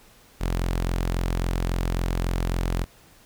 sawtooth tone, 43.65 Hz, F1, in tune, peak -19 dBFS, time 0.4-2.85 s, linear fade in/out 20 ms, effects pink hiss -54 dBFS RMS until 3.25 s

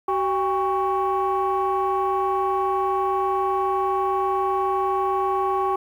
sine tone cluster, 380 / 801 / 1113 Hz, F#4 / G5 / C#6, +46 / +37 / +7 cents, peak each -23 dBFS, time 0.08-5.76 s, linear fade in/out 5 ms, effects tanh soft clip ceiling -14 dBFS + 9-bit

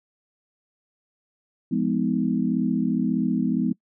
sine chord, F half-diminished seventh, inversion none, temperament just, 174.61 / 209.5 / 251.4 / 314.3 Hz, F3 / Ab3 / Cb4 / Eb4, 0 / +15 / +31 / +18 cents, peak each -27 / -25 / -24 / -29 dBFS, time 1.71-3.73 s, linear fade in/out 10 ms, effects noise-tail reverb RT60 0.1 s tail -25 dB re dry

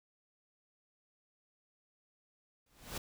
pink noise with exponential growth, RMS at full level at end -37 dBFS, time 2.66-2.98 s, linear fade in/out 5 ms, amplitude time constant 68 ms, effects none

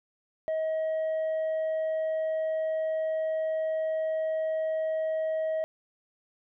triangle tone with tanh clipping, 635 Hz, D#5, 35 cents sharp, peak -27 dBFS, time 0.48-5.64 s, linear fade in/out 0 ms, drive 7 dB, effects none

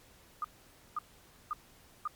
sine tone bursts, 1222 Hz, D#6, 32 cents flat, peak -31 dBFS, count 4, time 0.42-2.076 s, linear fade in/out 2 ms, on 24 ms, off 520 ms, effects pink hiss -60 dBFS RMS until 2.15 s + MP3 96 kbps

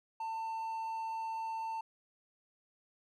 triangle tone, 896 Hz, A5, 31 cents sharp, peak -34 dBFS, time 0.2-1.81 s, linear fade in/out 5 ms, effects none

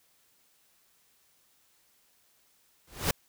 pink noise with exponential growth, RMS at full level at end -22 dBFS, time 2.87-3.11 s, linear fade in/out 5 ms, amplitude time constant 52 ms, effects white hiss -67 dBFS RMS until 3.28 s

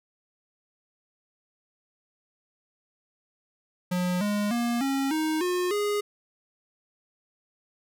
square tone with pitch steps, 179.8 / 206.5 / 237.2 / 272.5 / 313 / 359.6 / 413.1 Hz, F#3 / G#3 / A#3 / C#4 / D#4 / F#4 / G#4, -49 / -10 / +30 / -29 / +10 / -49 / -9 cents, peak -25 dBFS, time 3.91-6.01 s, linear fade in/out 10 ms, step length 300 ms, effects none

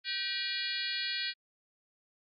harmonic tone with a mistuned harmonic, 479.7 Hz, A#4, 50 cents sharp, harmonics 3 / 4 / 5 / 6 / 7 / 8 / 9 / 10, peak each -41 / -41 / -41 / -43 / -40 / -42 / -37 / -43 dBFS, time 0.04-1.34 s, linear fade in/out 50 ms, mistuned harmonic 3, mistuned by +130 cents, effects Opus 48 kbps

